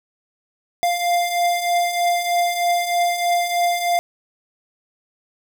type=beating tone pair; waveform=square; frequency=696 / 699.2 Hz; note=F5 / F5; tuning=-6 / +2 cents; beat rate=3.2 Hz; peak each=-25 / -19 dBFS; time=0.83-3.99 s; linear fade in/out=0 ms; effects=none